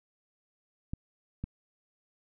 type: clicks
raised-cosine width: 5 ms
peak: -22 dBFS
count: 2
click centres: 0.935 / 1.44 s
effects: none